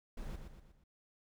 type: noise with echo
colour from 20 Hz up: brown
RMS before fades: -43 dBFS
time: 0.17-0.36 s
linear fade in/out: 5 ms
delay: 120 ms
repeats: 4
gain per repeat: -6 dB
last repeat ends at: 0.84 s
effects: none